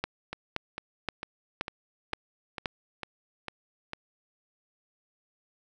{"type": "two click trains", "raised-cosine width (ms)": 0.3, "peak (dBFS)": [-13, -19], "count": [6, 9], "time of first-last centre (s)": [[0.04, 2.658], [0.33, 3.934]], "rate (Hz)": [1.91, 2.22], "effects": []}